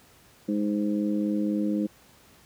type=harmonic tone; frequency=103.83 Hz; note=G#2; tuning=in tune; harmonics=2 / 3 / 4 / 5; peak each=-26 / -27 / -41 / -36 dBFS; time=0.48-1.87 s; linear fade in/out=10 ms; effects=pink hiss -56 dBFS RMS until 2.45 s + high-pass 60 Hz 12 dB/octave